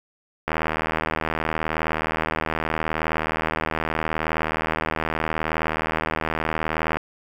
click train, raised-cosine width 0.5 ms, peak -8 dBFS, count 515, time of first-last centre 0.48-6.97 s, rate 79.2 Hz, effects 7-bit

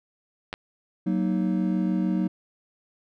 clicks, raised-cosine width 0.3 ms, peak -16 dBFS, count 2, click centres 0.529 / 0.539 s
triangle chord, D# minor, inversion first, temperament just, 186.68 / 233.3 / 311.1 Hz, F#3 / A#3 / D#4, +16 / +2 / 0 cents, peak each -22 / -27 / -26 dBFS, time 1.06-2.28 s, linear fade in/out 10 ms
effects none

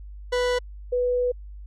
40% pulse / sine tone pair in turn, 493.9 / 493.9 Hz, B4 / B4, 0 / 0 cents, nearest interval unison, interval 0 cents, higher neither, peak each -20 dBFS, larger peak neither, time 0.32-0.59 / 0.92-1.32 s, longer second, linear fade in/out 10 ms, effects added 50 Hz sine -37 dBFS peak until 1.66 s + low-pass 6000 Hz 12 dB/octave

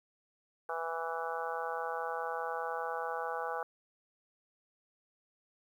harmonic tone, 164.81 Hz, E3, in tune, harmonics 3 / 4 / 5 / 6 / 7 / 8 / 9, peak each -40 / -43 / -39 / -46 / -42 / -45 / -43 dBFS, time 0.69-3.63 s, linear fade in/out 2 ms, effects 11-bit

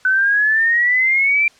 sine exponential sweep, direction up, 1504 to 2368 Hz, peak -12 dBFS, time 0.05-1.48 s, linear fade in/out 2 ms, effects white hiss -50 dBFS RMS until 1.59 s + low-pass 6000 Hz 12 dB/octave

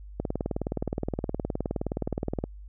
click train, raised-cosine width 2 ms, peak -15 dBFS, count 44, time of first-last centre 0.2-2.44 s, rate 19.2 Hz, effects added 50 Hz sine -41 dBFS peak until 2.68 s

